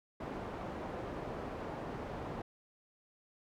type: low-pass noise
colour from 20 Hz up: white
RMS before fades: -42 dBFS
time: 0.2-2.42 s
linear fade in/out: 5 ms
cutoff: 700 Hz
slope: 12 dB/octave
effects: none